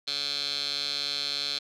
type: tone with band-pass filter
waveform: 15% pulse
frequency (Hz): 143.2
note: D3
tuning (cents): -43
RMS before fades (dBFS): -31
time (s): 0.07-1.59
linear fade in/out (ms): 10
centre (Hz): 4000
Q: 9.4
effects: none